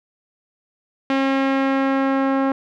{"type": "tone with low-pass filter sweep", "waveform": "sawtooth", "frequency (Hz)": 270, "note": "C#4", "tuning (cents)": -45, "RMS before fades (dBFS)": -19, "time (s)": [1.1, 2.52], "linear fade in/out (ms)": 2, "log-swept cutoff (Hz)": [2800, 1300], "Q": 1.1, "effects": []}